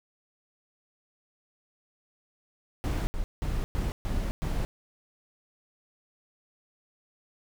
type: noise bursts at uneven times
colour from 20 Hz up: brown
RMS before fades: -29 dBFS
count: 6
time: 2.84-3.07 / 3.14-3.24 / 3.42-3.64 / 3.75-3.92 / 4.05-4.31 / 4.42-4.65 s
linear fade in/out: 0 ms
effects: none